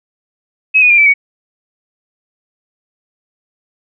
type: tone with pitch steps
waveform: sine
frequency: 2557 / 2474 / 2394 / 2317 / 2241 Hz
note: D#7 / D#7 / D7 / D7 / C#7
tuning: +47 / -10 / +33 / -24 / +18 cents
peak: -5 dBFS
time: 0.74-1.14 s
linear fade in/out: 20 ms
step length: 80 ms
effects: none